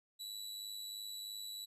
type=tone with amplitude modulation; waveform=sawtooth; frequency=3938 Hz; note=B7; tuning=6 cents flat; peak=-38 dBFS; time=0.19-1.66 s; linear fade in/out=20 ms; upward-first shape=sine; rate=103 Hz; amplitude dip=50%; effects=resampled to 32000 Hz